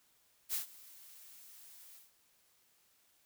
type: noise with ADSR envelope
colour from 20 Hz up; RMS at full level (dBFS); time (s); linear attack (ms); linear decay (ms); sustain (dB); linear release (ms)
blue; -34; 0.49-2.12; 48; 120; -22; 170
effects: white hiss -71 dBFS RMS until 3.25 s

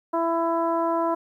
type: tone with frequency modulation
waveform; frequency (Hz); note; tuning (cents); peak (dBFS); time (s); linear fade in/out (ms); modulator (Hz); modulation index
sine; 666; E5; +18; -20; 0.13-1.15; 10; 333; 1.4
effects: 10-bit

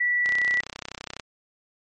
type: tone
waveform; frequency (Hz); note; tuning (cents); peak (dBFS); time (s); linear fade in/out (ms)
sine; 1955; B6; -18; -20; 0-0.61; 10
type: click train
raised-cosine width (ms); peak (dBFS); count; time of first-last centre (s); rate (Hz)
0.2; -16; 31; 0.26-1.198; 32
effects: MP3 48 kbps

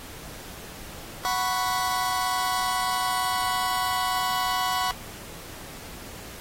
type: chord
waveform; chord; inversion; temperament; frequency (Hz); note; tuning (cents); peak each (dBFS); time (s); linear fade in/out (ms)
sawtooth; F# suspended fourth; none; just; 740 / 986.7 / 1110; F#5 / B5 / C#6; 0 / -2 / +2; -24; 1.25-4.91; 0
effects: pink hiss -42 dBFS RMS until 6.4 s + AAC 48 kbps

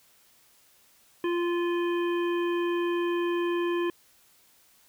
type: harmonic tone with a mistuned harmonic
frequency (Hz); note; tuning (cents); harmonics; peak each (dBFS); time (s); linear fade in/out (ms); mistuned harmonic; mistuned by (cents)
346.6; F4; -13; 1 / 3 / 5 / 7 / 9; -25 / -35 / -39 / -42 / -44; 1.24-3.9; 2; 7; +38
effects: white hiss -61 dBFS RMS until 4.88 s

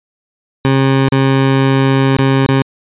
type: tone with dropouts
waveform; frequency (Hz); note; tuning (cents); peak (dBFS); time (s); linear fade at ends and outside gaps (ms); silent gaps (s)
20% pulse; 134.8; C#3; -48; -4; 0.65-2.62; 0; 1.087-1.122 / 2.168-2.187 / 2.462-2.489
effects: resampled to 8000 Hz

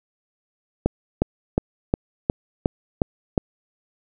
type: click train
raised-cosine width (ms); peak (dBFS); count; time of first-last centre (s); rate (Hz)
2; -4; 8; 0.86-3.378; 2.78
effects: none

